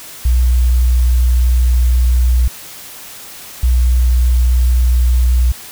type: tone pair in turn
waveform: sine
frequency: 61.3 / 61.3 Hz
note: B1 / B1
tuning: -12 / -12 cents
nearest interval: unison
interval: 0 cents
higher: neither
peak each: -8 dBFS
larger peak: neither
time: 0.25-2.48 / 3.63-5.52 s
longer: first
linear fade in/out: 5 ms
effects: white hiss -33 dBFS RMS until 5.71 s